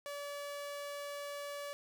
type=tone; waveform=sawtooth; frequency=574 Hz; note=D5; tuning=40 cents flat; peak=-37 dBFS; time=0.06-1.73 s; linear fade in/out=0 ms; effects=none